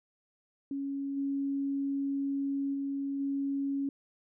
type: tone with level steps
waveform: sine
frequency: 277.2 Hz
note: C#4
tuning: in tune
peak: -32 / -29 / -31 / -29 dBFS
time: 0.71-3.89 s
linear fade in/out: 2 ms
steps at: 1.16 / 2.73 / 3.19 s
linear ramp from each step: 20 ms
effects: none